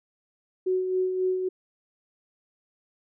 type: tone with tremolo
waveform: sine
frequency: 371.1 Hz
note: F#4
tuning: 5 cents sharp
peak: -21 dBFS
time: 0.66-1.49 s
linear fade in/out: 10 ms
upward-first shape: sine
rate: 3.7 Hz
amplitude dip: 45%
effects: none